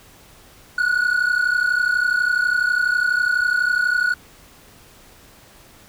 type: tone pair together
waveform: triangle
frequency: 1447.9 / 1480 Hz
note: F#6 / F#6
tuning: -38 / 0 cents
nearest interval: unison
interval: 38 cents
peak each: -16 dBFS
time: 0.78-4.14 s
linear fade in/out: 5 ms
effects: tanh soft clip ceiling -12 dBFS + pink hiss -48 dBFS RMS until 5.88 s